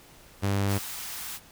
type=tone; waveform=sawtooth; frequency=99.6 Hz; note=G2; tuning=28 cents sharp; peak=-20 dBFS; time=0.42-0.79 s; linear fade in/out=20 ms
type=high-pass noise; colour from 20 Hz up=white; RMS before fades=-37 dBFS; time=0.67-1.4 s; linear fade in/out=50 ms; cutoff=730 Hz; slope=48 dB/octave
effects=pink hiss -53 dBFS RMS until 1.51 s